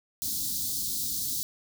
white band-stop noise, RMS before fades -31 dBFS, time 0.22-1.43 s, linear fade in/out 0 ms, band 310 to 3800 Hz, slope 48 dB/octave, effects none

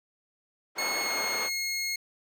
white band-pass noise, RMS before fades -35 dBFS, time 0.75-1.5 s, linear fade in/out 50 ms, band 390 to 1300 Hz, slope 12 dB/octave
20% pulse tone with pitch glide, 2178 to 2160 Hz, C#7 to C#7, -31 to -45 cents, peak -24 dBFS, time 0.78-1.96 s, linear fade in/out 5 ms, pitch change -14 cents, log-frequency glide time 1.02-1.1 s
effects none

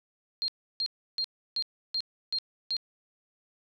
sine tone bursts, 4206 Hz, C8, 8 cents sharp, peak -27 dBFS, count 7, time 0.42-2.767 s, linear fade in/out 0 ms, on 61 ms, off 320 ms, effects none

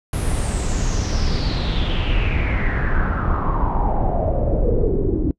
brown noise with low-pass filter sweep, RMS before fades -19 dBFS, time 0.13-5.31 s, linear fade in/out 2 ms, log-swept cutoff 11000 to 320 Hz, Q 6.5, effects noise-tail reverb RT60 0.1 s tail -23 dB re dry

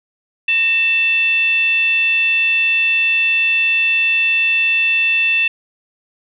sine tone with frequency modulation, 2663 Hz, E7, 17 cents sharp, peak -12 dBFS, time 0.48-5.48 s, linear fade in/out 5 ms, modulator 826 Hz, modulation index 0.4, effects none

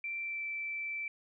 sine tone with pitch glide, 2349 to 2329 Hz, D7 to D7, 0 to -15 cents, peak -35 dBFS, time 0.04-1.08 s, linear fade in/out 2 ms, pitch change -15 cents, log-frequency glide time 0.19-0.44 s, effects none

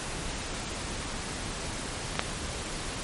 clicks, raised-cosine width 0.3 ms, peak -20 / -7 dBFS, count 2, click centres 2.155 / 2.194 s, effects pink hiss -35 dBFS RMS until 3.03 s + MP3 48 kbps

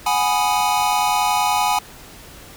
square chord, G# minor seventh, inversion third, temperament equal, 740 / 830.6 / 987.8 / 1244.5 Hz, F#5 / G#5 / B5 / D#6, 0 / 0 / 0 / 0 cents, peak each -24 / -20 / -23 / -26 dBFS, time 0.06-1.79 s, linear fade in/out 5 ms, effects pink hiss -41 dBFS RMS until 2.56 s

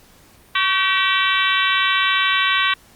harmonic tone with a mistuned harmonic, 384.1 Hz, G4, 35 cents flat, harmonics 3 / 4 / 5 / 6 / 7 / 8 / 9 / 10, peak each -21 / -22 / -23 / -24 / -24 / -25 / -26 / -26 dBFS, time 0.55-2.74 s, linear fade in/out 5 ms, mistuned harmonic 3, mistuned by -42 cents, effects pink hiss -50 dBFS RMS until 2.95 s + Opus 48 kbps

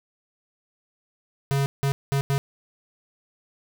square tone bursts at uneven times, 138.59 Hz, C#3, in tune, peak -21 dBFS, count 4, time 1.51-1.66 / 1.83-1.92 / 2.12-2.21 / 2.3-2.38 s, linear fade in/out 0 ms, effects none

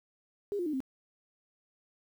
sine tone with pitch steps, 406.3 / 351.7 / 304.4 / 263.5 Hz, G#4 / F4 / D#4 / C4, -38 / +12 / -38 / +12 cents, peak -30 dBFS, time 0.52-0.804 s, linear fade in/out 0 ms, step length 71 ms, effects 10-bit

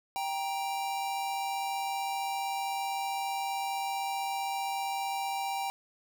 square tone pair together, 785.6 / 941 Hz, G5 / A#5, +4 / +16 cents, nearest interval minor third, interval 312 cents, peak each -33 / -38 dBFS, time 0.16-5.7 s, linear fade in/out 0 ms, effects none

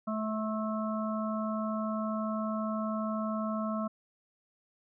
harmonic tone with a mistuned harmonic, 216.9 Hz, A3, 25 cents flat, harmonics 1 / 3 / 5 / 6, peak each -32 / -37 / -39 / -40 dBFS, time 0.07-3.88 s, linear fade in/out 10 ms, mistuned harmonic 6, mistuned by +15 cents, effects none

